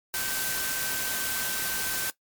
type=tone in noise; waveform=sine; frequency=1545 Hz; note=G6; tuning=26 cents flat; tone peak=-35 dBFS; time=0.14-2.1 s; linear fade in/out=0 ms; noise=white; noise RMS=-30 dBFS; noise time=0.14-2.1 s; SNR=-8 dB; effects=noise-tail reverb RT60 0.1 s tail -18 dB re dry + MP3 96 kbps